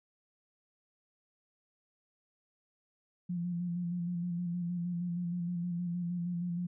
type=tone with vibrato; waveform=sine; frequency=174.5 Hz; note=F3; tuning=1 cent flat; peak=-32 dBFS; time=3.29-6.67 s; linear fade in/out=10 ms; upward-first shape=square; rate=6.4 Hz; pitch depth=29 cents each way; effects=none